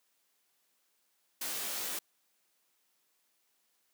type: noise with comb filter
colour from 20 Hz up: white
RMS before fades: -37 dBFS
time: 1.41-1.99 s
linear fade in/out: 5 ms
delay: 18 ms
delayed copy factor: -0.95
effects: white hiss -75 dBFS RMS until 3.93 s + high-pass 200 Hz 12 dB/octave